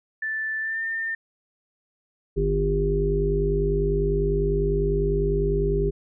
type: tone with pitch glide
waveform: sine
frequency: 1760 to 1806.3 Hz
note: A6 to A6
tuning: 0 to +45 cents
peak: -25 dBFS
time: 0.22-1.15 s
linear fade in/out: 5 ms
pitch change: +45 cents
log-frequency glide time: 0.6-0.82 s
type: harmonic tone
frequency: 50 Hz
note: G1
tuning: 35 cents sharp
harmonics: 1 / 3 / 5 / 7 / 8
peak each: -24 / -27 / -35 / -33 / -23 dBFS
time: 2.36-5.91 s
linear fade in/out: 20 ms
effects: none